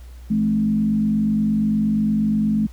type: tone with frequency modulation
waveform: sine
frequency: 214.1 Hz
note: A3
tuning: 47 cents flat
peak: -16 dBFS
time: 0.3-2.67 s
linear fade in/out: 10 ms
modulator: 48.5 Hz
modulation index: 0.61
effects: added 61 Hz sine -36 dBFS peak until 2.72 s + pink hiss -53 dBFS RMS until 2.72 s